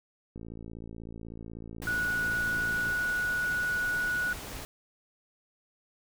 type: click train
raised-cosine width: 3 ms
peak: -30 dBFS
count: 145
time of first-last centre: 0.36-2.922 s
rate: 56.2 Hz
type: noise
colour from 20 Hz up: pink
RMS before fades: -41 dBFS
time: 1.82-4.65 s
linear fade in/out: 0 ms
type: tone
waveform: sine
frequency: 1465 Hz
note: F#6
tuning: 18 cents flat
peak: -27 dBFS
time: 1.87-4.33 s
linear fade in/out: 2 ms
effects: none